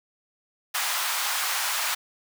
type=high-pass noise; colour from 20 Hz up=pink; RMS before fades=-27 dBFS; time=0.74-1.95 s; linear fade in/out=10 ms; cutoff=880 Hz; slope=24 dB/octave; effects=none

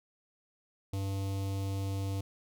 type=tone with notch filter; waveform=square; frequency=97.7 Hz; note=G2; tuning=5 cents flat; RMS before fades=-34 dBFS; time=0.93-2.21 s; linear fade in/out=5 ms; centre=1600 Hz; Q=0.81; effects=none

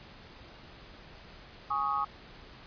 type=chord; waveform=sine; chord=Ab suspended fourth; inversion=none; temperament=equal with one note detuned; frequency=830.6 / 1108.7 / 1254.6 Hz; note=Ab5 / Db6 / Eb6; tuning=0 / 0 / +14 cents; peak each=-34 / -32 / -31 dBFS; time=1.7-2.05 s; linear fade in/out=10 ms; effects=pink hiss -51 dBFS RMS until 2.66 s + resampled to 11025 Hz

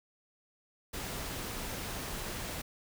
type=noise; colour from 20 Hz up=pink; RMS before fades=-39 dBFS; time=0.93-2.62 s; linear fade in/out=10 ms; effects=none

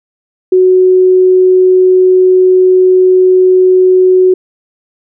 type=tone; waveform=sine; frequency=370 Hz; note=F#4; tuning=in tune; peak=-3 dBFS; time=0.52-4.34 s; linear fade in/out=5 ms; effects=none

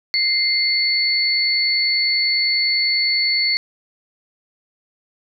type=tone pair together; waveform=sine; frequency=2093 / 4435 Hz; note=C7 / C#8; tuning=0 / 0 cents; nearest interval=octave + minor second; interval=1300 cents; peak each=-20 / -17 dBFS; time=0.14-3.57 s; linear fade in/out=0 ms; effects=none

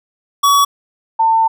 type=tone pair in turn; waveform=square / sine; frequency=1131 / 897.7 Hz; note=C#6 / A5; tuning=+34 / +34 cents; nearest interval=major third; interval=400 cents; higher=first; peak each=-9 dBFS; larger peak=neither; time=0.43-0.65 / 1.19-1.48 s; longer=second; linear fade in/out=10 ms; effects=none

